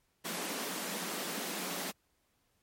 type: high-pass noise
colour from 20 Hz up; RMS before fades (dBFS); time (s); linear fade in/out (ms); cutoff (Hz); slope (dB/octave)
pink; -38; 0.24-1.92; 20; 170; 96
effects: pink hiss -75 dBFS RMS until 2.62 s + MP3 64 kbps